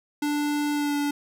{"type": "tone with pitch glide", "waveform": "square", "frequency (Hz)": [293.7, 289], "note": ["D4", "D4"], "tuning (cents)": [0, -28], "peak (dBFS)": -24, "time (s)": [0.22, 1.11], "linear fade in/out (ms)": 5, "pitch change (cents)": -28, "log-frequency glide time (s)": [0.73, 0.96], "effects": []}